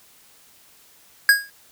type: tone with exponential decay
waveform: square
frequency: 1642 Hz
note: G#6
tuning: 20 cents flat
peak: -8 dBFS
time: 1.29-1.5 s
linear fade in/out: 1 ms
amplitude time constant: 44 ms
effects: white hiss -53 dBFS RMS until 1.71 s